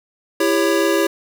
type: chord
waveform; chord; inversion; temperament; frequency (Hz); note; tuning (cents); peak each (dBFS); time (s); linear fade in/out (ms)
square; C# diminished; first; just; 332.6 / 399.1 / 554.4; E4 / G4 / C#5; +16 / +31 / 0; -19 / -20 / -21; 0.4-1.07; 5
effects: none